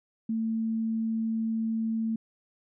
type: tone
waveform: sine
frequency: 223.9 Hz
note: A3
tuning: 30 cents sharp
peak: -26 dBFS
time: 0.29-2.16 s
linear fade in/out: 5 ms
effects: none